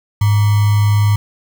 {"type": "tone with sample-and-hold", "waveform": "sine", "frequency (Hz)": 103.83, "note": "G#2", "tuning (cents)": 0, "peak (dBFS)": -9, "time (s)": [0.21, 1.16], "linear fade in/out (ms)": 5, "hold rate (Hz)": 1050, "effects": []}